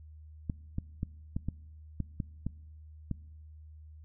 clicks, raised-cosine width 5 ms, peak -20 dBFS, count 9, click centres 0.498 / 0.784 / 1.031 / 1.365 / 1.486 / 2.003 / 2.202 / 2.466 / 3.113 s, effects noise-tail reverb RT60 1.0 s tail -23 dB re dry + added 77 Hz sine -48 dBFS peak until 4.04 s

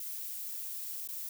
violet noise with dropouts, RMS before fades -40 dBFS, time 0-1.29 s, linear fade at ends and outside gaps 2 ms, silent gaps 1.075-1.087 s, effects none

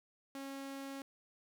sawtooth tone, 273.5 Hz, C#4, 23 cents flat, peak -39 dBFS, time 0.35-1.02 s, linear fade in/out 2 ms, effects 12-bit

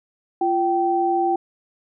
sine tone pair together, 345.5 / 775.6 Hz, F4 / G5, -19 / -19 cents, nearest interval octave + major second, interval 1400 cents, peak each -21 / -19 dBFS, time 0.41-1.36 s, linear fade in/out 5 ms, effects none

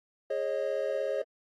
triangle chord, Ab suspended fourth, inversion none, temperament equal with one note detuned, 415.3 / 545.5 / 622.3 Hz, Ab4 / Db5 / Eb5, 0 / -28 / 0 cents, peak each -33 / -29 / -32 dBFS, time 0.3-1.22 s, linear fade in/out 5 ms, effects AAC 32 kbps

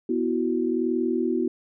sine chord, B suspended fourth, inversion none, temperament just, 246.9 / 329.3 / 370.4 Hz, B3 / E4 / F#4, 0 / -2 / +2 cents, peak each -26 dBFS, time 0.09-1.48 s, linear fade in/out 5 ms, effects none

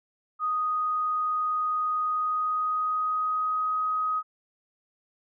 sine tone with pitch glide, 1244.5 to 1258.2 Hz, D#6 to D#6, 0 to +19 cents, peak -24 dBFS, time 0.39-4.23 s, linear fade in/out 50 ms, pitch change +19 cents, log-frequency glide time 2.03-3.74 s, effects none

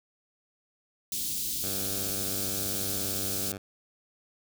white band-stop noise, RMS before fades -32 dBFS, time 1.12-3.52 s, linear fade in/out 2 ms, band 320 to 3400 Hz, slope 24 dB/octave
10% pulse tone with vibrato, 98 Hz, G2, in tune, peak -28 dBFS, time 1.63-3.58 s, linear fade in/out 5 ms, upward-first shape sine, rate 1.1 Hz, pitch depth 9 cents each way
effects none

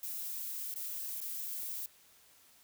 violet noise with dropouts, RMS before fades -40 dBFS, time 0.03-1.86 s, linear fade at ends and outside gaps 1 ms, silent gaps 0.741-0.759 / 1.204-1.214 s, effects white hiss -63 dBFS RMS until 2.63 s

